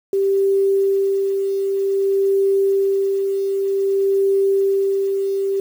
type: tone with tremolo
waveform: sine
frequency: 392 Hz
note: G4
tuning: in tune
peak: -13 dBFS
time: 0.13-5.6 s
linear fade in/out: 2 ms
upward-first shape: sine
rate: 0.53 Hz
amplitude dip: 40%
effects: 7-bit

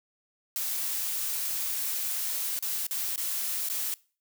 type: noise with dropouts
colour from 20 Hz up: blue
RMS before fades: -31 dBFS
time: 0.56-3.94 s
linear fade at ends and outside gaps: 0 ms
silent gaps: 2.59-2.625 / 2.867-2.91 / 3.159-3.178 / 3.687-3.699 s
effects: noise-tail reverb RT60 0.4 s tail -23 dB re dry

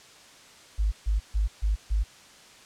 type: tone bursts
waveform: sine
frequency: 51.91 Hz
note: G#1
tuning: in tune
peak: -21 dBFS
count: 5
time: 0.78-2.04 s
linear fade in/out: 20 ms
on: 140 ms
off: 140 ms
effects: white hiss -51 dBFS RMS until 2.65 s + low-pass 7000 Hz 12 dB/octave

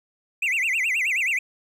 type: tone with vibrato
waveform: triangle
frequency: 2349 Hz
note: D7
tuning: in tune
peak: -19 dBFS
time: 0.42-1.39 s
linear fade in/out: 5 ms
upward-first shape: sine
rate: 9.4 Hz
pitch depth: 290 cents each way
effects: none

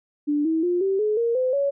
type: tone with pitch steps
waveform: sine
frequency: 293.7 / 322.1 / 353.3 / 387.5 / 425.1 / 466.2 / 511.4 / 560.9 Hz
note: D4 / E4 / F4 / G4 / G#4 / A#4 / C5 / C#5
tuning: 0 / -40 / +20 / -20 / +40 / 0 / -40 / +20 cents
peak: -19 dBFS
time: 0.27-1.71 s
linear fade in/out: 20 ms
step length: 180 ms
effects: none

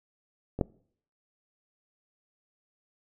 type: clicks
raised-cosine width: 2 ms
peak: -20 / -11 dBFS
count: 2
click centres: 0.59 / 0.612 s
effects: noise-tail reverb RT60 0.6 s tail -24 dB re dry

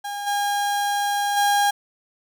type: tone with level steps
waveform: 35% pulse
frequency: 813 Hz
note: G#5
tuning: 37 cents flat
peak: -26 / -19 / -15 dBFS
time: 0.04-1.71 s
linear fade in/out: 10 ms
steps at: 0.26 / 1.36 s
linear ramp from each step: 20 ms
effects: none

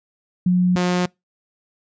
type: tone pair in turn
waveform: sine / sawtooth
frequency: 180.3 / 179.16 Hz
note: F#3 / F3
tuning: -45 / +44 cents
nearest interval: unison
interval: 11 cents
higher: first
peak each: -13 / -13 dBFS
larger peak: neither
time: 0.46-0.76 / 0.76-1.06 s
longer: neither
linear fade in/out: 5 ms
effects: noise-tail reverb RT60 0.2 s tail -26 dB re dry + resampled to 16000 Hz

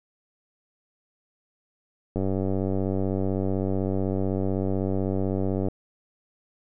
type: click train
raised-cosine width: 2 ms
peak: -14 dBFS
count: 339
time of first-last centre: 2.16-5.685 s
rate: 95.9 Hz
effects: none

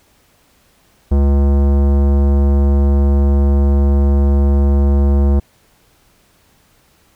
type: tone with tanh clipping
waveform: sine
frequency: 70 Hz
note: C#2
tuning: 18 cents sharp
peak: -11 dBFS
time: 1.11-5.4 s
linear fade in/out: 10 ms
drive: 18 dB
effects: pink hiss -54 dBFS RMS until 7.15 s

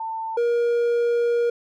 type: tone pair in turn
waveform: sine / triangle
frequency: 894 / 473.6 Hz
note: A5 / A#4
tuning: +27 / +27 cents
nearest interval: major seventh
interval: 1100 cents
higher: first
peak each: -26 / -16 dBFS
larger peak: second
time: 0-0.37 / 0.37-1.5 s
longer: second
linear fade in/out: 5 ms
effects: none

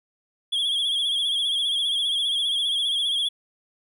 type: tone with vibrato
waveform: triangle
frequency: 3322 Hz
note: G#7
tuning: in tune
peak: -20 dBFS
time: 0.52-3.29 s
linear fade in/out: 10 ms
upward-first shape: sine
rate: 15 Hz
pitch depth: 67 cents each way
effects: none

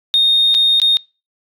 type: tone with dropouts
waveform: sine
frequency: 3691 Hz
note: A#7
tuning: 18 cents flat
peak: -8 dBFS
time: 0.14-0.97 s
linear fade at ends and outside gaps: 0 ms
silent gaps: 0.543-0.548 / 0.8-0.817 s
effects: noise-tail reverb RT60 0.3 s tail -26 dB re dry + tanh soft clip ceiling -6 dBFS

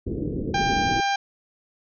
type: low-pass noise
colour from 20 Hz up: white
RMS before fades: -28 dBFS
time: 0.06-1.01 s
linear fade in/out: 10 ms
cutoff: 440 Hz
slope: 48 dB/octave
type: harmonic tone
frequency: 796 Hz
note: G5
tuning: 26 cents sharp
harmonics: 1 / 2 / 3 / 4 / 5 / 6 / 7 / 8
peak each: -22 / -28 / -32 / -34 / -36 / -38 / -39 / -40 dBFS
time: 0.54-1.16 s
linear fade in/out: 5 ms
effects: none

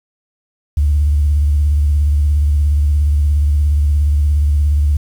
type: tone with vibrato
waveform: sine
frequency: 73.42 Hz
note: D2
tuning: in tune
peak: -9 dBFS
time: 0.77-4.97 s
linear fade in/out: 5 ms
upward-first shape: sine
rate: 17 Hz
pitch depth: 74 cents each way
effects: tanh soft clip ceiling -5 dBFS + 7-bit

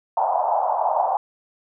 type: band-pass noise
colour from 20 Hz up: pink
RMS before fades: -21 dBFS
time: 0.17-1.17 s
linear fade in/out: 2 ms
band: 680 to 920 Hz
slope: 48 dB/octave
effects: none

